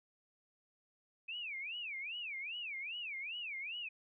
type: tone with vibrato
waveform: sine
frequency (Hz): 2489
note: D#7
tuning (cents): 0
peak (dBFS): -40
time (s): 1.28-3.89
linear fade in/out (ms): 10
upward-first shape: sine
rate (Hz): 2.5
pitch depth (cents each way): 290
effects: none